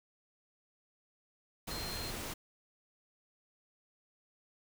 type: tone in noise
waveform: sine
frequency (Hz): 4186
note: C8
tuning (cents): 0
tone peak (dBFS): -43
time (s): 1.7-2.11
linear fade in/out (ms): 10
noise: pink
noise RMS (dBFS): -41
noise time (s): 1.67-2.34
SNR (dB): -5
effects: none